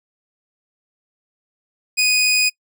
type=tone; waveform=20% pulse; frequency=2489 Hz; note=D#7; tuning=in tune; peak=-9 dBFS; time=1.97-2.5 s; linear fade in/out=20 ms; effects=noise-tail reverb RT60 0.1 s tail -26 dB re dry